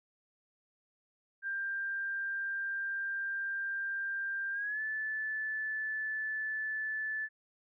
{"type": "tone with pitch glide", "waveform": "sine", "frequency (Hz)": [1589, 1742.9], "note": ["G6", "A6"], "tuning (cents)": [23, -17], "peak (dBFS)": -33, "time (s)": [1.42, 7.29], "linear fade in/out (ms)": 50, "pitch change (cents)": 160, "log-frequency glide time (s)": [4.52, 4.81], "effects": []}